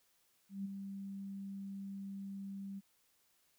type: tone with ADSR envelope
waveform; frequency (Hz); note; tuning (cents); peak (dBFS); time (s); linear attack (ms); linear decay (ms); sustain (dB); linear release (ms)
sine; 196.5; G3; +4; -36; 0.49-2.81; 160; 14; -6; 29
effects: white hiss -74 dBFS RMS until 3.58 s